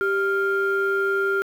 sine tone pair together, 392 / 1396.9 Hz, G4 / F6, 0 / 0 cents, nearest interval octave + minor seventh, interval 2200 cents, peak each -21 dBFS, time 0.01-1.42 s, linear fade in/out 0 ms, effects tanh soft clip ceiling -14 dBFS + 8-bit

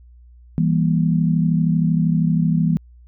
sine chord, E diminished, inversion none, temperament just, 164.81 / 197.78 / 237.3 Hz, E3 / G3 / Bb3, 0 / +16 / +31 cents, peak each -16 / -22 / -22 dBFS, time 0.58-2.77 s, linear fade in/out 0 ms, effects added 60 Hz sine -43 dBFS peak until 3.07 s

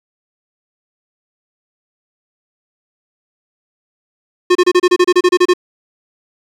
square tone bursts, 360 Hz, F#4, 47 cents flat, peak -7 dBFS, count 13, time 4.5-5.537 s, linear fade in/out 10 ms, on 53 ms, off 29 ms, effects low-pass 6000 Hz 12 dB/octave + 7-bit

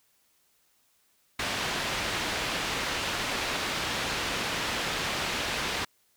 white low-pass noise, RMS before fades -31 dBFS, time 1.39-5.85 s, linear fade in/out 5 ms, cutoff 3400 Hz, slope 12 dB/octave, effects white hiss -68 dBFS RMS until 6.16 s

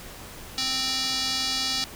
square tone with band-pass filter, 261.6 Hz, C4, in tune, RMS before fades -27 dBFS, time 0.58-1.84 s, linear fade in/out 0 ms, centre 4600 Hz, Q 2.9, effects pink hiss -42 dBFS RMS until 1.95 s

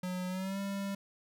square tone with pitch glide, 182.3 to 197.65 Hz, F#3 to G3, -25 to +15 cents, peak -35 dBFS, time 0.03-0.95 s, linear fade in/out 5 ms, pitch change +140 cents, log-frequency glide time 0.28-0.59 s, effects none

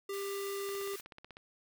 square tone, 396.7 Hz, G4, 21 cents sharp, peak -37 dBFS, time 0.09-0.96 s, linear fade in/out 5 ms
white high-pass noise, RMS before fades -48 dBFS, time 0.13-1.01 s, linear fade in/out 5 ms, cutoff 1200 Hz, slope 24 dB/octave
click train, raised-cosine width 0.3 ms, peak -33 dBFS, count 12, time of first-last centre 0.69-1.369 s, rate 16.2 Hz
effects none

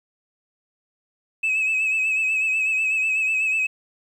sine tone with vibrato, 2582 Hz, E7, 37 cents flat, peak -17 dBFS, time 1.43-3.67 s, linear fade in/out 10 ms, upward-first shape sine, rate 8.1 Hz, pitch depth 42 cents each way, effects tanh soft clip ceiling -17 dBFS + 9-bit

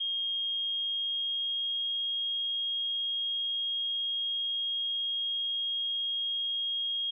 sine tone with pitch glide, 3242 to 3261 Hz, G#7 to G#7, -42 to -32 cents, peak -29 dBFS, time 0-7.11 s, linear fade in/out 10 ms, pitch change +10 cents, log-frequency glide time 0.29-1.89 s, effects none

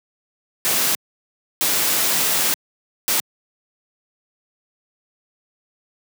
white noise bursts at uneven times, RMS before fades -19 dBFS, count 3, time 0.65-0.95 / 1.61-2.54 / 3.08-3.2 s, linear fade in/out 0 ms, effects high-pass 150 Hz 12 dB/octave

